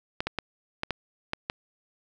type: clicks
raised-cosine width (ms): 0.3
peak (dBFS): -12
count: 7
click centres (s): 0.205 / 0.27 / 0.387 / 0.834 / 0.907 / 1.334 / 1.499
effects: none